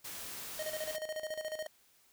white noise, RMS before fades -44 dBFS, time 0.04-0.97 s, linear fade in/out 10 ms
square tone with tremolo, 622.3 Hz, D#5, in tune, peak -36 dBFS, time 0.59-1.67 s, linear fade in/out 5 ms, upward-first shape square, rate 14 Hz, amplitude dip 70%
effects white hiss -67 dBFS RMS until 2.12 s

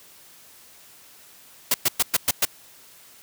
white noise bursts, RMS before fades -19 dBFS, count 6, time 1.71-2.452 s, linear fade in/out 5 ms, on 32 ms, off 110 ms, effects white hiss -50 dBFS RMS until 3.22 s + high-pass 60 Hz 12 dB/octave

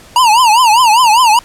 square tone with vibrato, 932.3 Hz, A#5, in tune, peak -6 dBFS, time 0.16-1.39 s, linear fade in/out 2 ms, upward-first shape triangle, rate 5 Hz, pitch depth 210 cents each way, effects pink hiss -39 dBFS RMS until 1.44 s + low-pass 11000 Hz 12 dB/octave

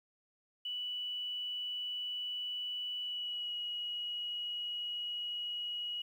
sine tone with pitch glide, 2960 to 2907 Hz, F#7 to F#7, 0 to -31 cents, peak -36 dBFS, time 0.65-6.02 s, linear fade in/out 5 ms, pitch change -31 cents, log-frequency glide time 3.01-3.54 s, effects 11-bit

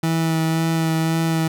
30% pulse tone with vibrato, 162.3 Hz, E3, 27 cents flat, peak -15 dBFS, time 0.03-1.48 s, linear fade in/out 5 ms, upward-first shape sine, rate 1.9 Hz, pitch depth 15 cents each way, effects none

